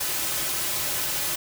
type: noise with comb filter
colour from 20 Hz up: white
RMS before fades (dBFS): -27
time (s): 0-1.36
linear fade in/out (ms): 10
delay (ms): 4.3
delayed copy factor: -0.5
effects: none